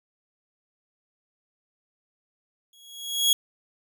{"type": "tone with exponential growth", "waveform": "sawtooth", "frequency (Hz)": 3322, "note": "G#7", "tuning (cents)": 0, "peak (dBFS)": -12, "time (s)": [2.73, 3.33], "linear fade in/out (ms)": 2, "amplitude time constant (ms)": 130, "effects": []}